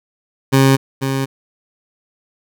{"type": "tone with echo", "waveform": "20% pulse", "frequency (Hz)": 134.9, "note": "C#3", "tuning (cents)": -47, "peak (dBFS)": -4, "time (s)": [0.52, 0.77], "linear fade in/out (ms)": 20, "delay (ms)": 490, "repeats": 1, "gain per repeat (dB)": -8, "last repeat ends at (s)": 1.26, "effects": []}